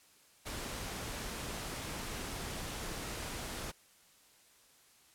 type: noise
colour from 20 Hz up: pink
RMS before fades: -41 dBFS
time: 0.45-3.72 s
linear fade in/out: 20 ms
effects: white hiss -64 dBFS RMS until 5.14 s + low-pass 12000 Hz 12 dB/octave